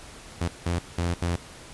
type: tone bursts at uneven times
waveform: sawtooth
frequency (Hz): 86.4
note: F2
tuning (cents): -18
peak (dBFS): -20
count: 4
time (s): 0.41-0.48 / 0.66-0.79 / 0.98-1.14 / 1.22-1.36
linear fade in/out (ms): 5
effects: pink hiss -45 dBFS RMS until 1.73 s + resampled to 24000 Hz